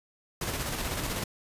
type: noise with tremolo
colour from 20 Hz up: pink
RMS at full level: -31 dBFS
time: 0.41-1.24 s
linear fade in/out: 5 ms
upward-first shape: square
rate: 16 Hz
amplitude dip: 35%
effects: resampled to 32000 Hz